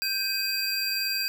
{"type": "tone cluster", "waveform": "square", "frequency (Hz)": [1569, 2524, 4728], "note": ["G6", "D#7", "D8"], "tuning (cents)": [1, 24, 11], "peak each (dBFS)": [-35, -33, -28], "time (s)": [0.02, 1.28], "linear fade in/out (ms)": 0, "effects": ["9-bit"]}